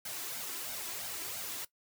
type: noise with flanger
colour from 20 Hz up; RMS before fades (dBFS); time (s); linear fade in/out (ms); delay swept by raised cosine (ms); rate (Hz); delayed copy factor
white; -40; 0.05-1.65; 5; 1.3 to 3; 3; +0.65
effects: noise-tail reverb RT60 0.1 s tail -18 dB re dry + high-pass 100 Hz 12 dB/octave